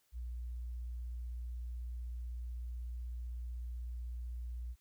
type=tone with vibrato; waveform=sine; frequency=60 Hz; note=B1; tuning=49 cents flat; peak=-39 dBFS; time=0.12-4.76 s; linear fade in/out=50 ms; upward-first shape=triangle; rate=16 Hz; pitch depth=17 cents each way; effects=white hiss -75 dBFS RMS until 4.8 s